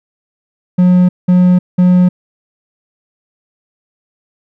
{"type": "tone bursts", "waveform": "triangle", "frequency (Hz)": 180.4, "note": "F#3", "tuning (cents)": -44, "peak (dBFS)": -3, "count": 3, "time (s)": [0.78, 2.09], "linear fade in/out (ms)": 10, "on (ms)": 310, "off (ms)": 190, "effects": []}